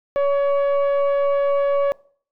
sine tone with frequency modulation, 563 Hz, C#5, 27 cents sharp, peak -13 dBFS, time 0.16-1.92 s, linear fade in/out 0 ms, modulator 565 Hz, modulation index 0.52, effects noise-tail reverb RT60 0.5 s tail -23 dB re dry + tanh soft clip ceiling -15 dBFS

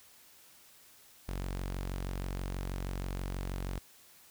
sawtooth tone, 46.25 Hz, F#1, in tune, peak -31 dBFS, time 1.28-3.79 s, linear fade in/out 10 ms, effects white hiss -59 dBFS RMS until 4.3 s

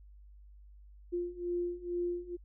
sine beating tone pair, 349.2 / 351.4 Hz, F4 / F4, 0 / +11 cents, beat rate 2.2 Hz, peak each -37 / -35 dBFS, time 1.12-2.37 s, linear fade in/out 20 ms, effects added 50 Hz sine -52 dBFS peak until 2.44 s

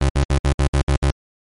30% pulse tone bursts, 69.2 Hz, C#2, 2 cents flat, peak -11 dBFS, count 8, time 0.01-1.111 s, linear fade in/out 5 ms, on 86 ms, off 59 ms, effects MP3 48 kbps

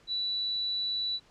sine tone, 3951 Hz, B7, in tune, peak -28 dBFS, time 0.07-1.2 s, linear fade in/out 50 ms, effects pink hiss -61 dBFS RMS until 1.3 s + low-pass 6000 Hz 12 dB/octave

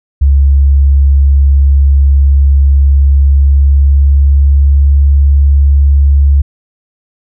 sine tone with pitch glide, 69.3 to 70.19 Hz, C#2 to C#2, 0 to +22 cents, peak -3 dBFS, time 0.21-6.42 s, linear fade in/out 10 ms, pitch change +22 cents, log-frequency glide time 3.09-4.89 s, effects none

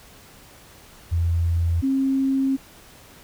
sine tone pair in turn, 84.6 / 268.6 Hz, E2 / C4, +45 / +46 cents, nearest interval octave + minor sixth, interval 2001 cents, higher second, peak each -18 dBFS, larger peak neither, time 1.11-1.82 / 1.82-2.57 s, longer second, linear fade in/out 20 ms, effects pink hiss -48 dBFS RMS until 3.23 s

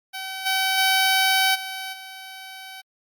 10% pulse tone with level steps, 764 Hz, G5, 45 cents flat, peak -22 / -12 / -9 / -22 / -29 dBFS, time 0.13-2.82 s, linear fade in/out 20 ms, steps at 0.45 / 0.77 / 1.54 / 1.92 s, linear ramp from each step 20 ms, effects Opus 48 kbps

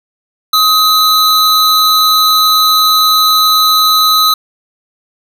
square tone pair together, 1259 / 4006 Hz, D#6 / B7, +20 / +24 cents, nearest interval octave + minor sixth, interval 2004 cents, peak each -10 dBFS, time 0.53-4.34 s, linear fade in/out 5 ms, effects none

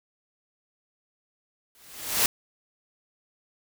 white noise with exponential growth, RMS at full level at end -19 dBFS, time 1.75-2.26 s, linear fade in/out 1 ms, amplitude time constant 110 ms, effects none

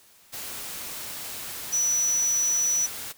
sine tone in noise, 5920 Hz, F#8, in tune, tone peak -21 dBFS, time 1.72-2.87 s, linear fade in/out 20 ms, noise white, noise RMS -36 dBFS, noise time 0.32-3.13 s, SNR +12 dB, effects white hiss -56 dBFS RMS until 3.17 s

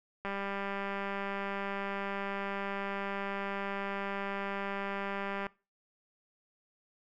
click train, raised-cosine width 0.5 ms, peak -22 dBFS, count 1034, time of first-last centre 0.25-5.467 s, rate 198 Hz, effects noise-tail reverb RT60 0.3 s tail -22 dB re dry

